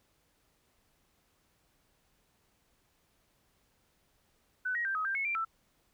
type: tone with pitch steps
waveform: sine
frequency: 1503 / 1892 / 1574 / 1267 / 1580 / 2191 / 2362 / 1328 Hz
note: F#6 / A#6 / G6 / D#6 / G6 / C#7 / D7 / E6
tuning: +27 / +25 / +7 / +31 / +13 / -21 / +9 / +12 cents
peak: -30 dBFS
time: 4.65-5.45 s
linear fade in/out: 10 ms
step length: 100 ms
effects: pink hiss -72 dBFS RMS until 5.93 s